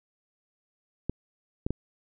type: clicks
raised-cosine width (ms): 3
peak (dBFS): -15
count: 3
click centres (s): 1.096 / 1.665 / 1.706
effects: none